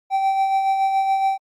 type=tone with tremolo; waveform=triangle; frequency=776 Hz; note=G5; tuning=18 cents flat; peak=-13 dBFS; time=0.1-1.38 s; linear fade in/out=50 ms; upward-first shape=sine; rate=7.1 Hz; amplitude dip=40%; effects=Opus 48 kbps